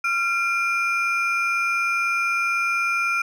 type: ring-modulated tone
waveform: triangle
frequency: 1885 Hz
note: A#6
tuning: 19 cents sharp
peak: -15 dBFS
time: 0.04-3.22 s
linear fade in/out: 5 ms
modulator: 508 Hz
effects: none